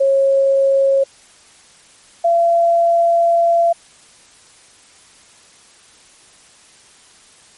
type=tone pair in turn; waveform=sine; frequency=545 / 679.9 Hz; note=C#5 / F5; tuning=-29 / -47 cents; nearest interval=major third; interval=382 cents; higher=second; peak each=-10 dBFS; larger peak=neither; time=0-1.04 / 2.24-3.73 s; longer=second; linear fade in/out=10 ms; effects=white hiss -47 dBFS RMS until 7.57 s + MP3 48 kbps